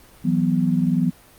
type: chord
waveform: sine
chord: E suspended second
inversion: none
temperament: equal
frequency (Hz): 164.81 / 185 / 246.9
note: E3 / F#3 / B3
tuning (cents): 0 / 0 / 0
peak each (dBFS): -21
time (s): 0.24-1.11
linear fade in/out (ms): 20
effects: pink hiss -49 dBFS RMS until 1.38 s + Opus 32 kbps